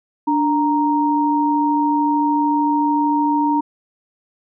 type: tone pair together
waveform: sine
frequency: 293.7 / 932.3 Hz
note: D4 / A#5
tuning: 0 / 0 cents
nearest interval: octave + minor sixth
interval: 2000 cents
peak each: -17 dBFS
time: 0.27-3.61 s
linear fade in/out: 10 ms
effects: none